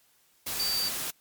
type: tone in noise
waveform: sine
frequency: 4631 Hz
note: D8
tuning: 25 cents flat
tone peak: -27 dBFS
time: 0.59-0.89 s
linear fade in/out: 10 ms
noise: white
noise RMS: -33 dBFS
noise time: 0.46-1.11 s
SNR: +3 dB
effects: white hiss -65 dBFS RMS until 1.2 s + MP3 96 kbps